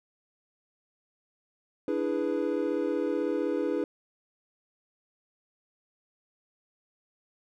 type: chord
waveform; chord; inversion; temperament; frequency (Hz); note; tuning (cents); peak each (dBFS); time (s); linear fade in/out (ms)
triangle; E dominant seventh; third; equal; 293.7 / 329.6 / 415.3 / 493.9; D4 / E4 / G#4 / B4; 0 / 0 / 0 / 0; -30; 1.88-3.84; 2
effects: none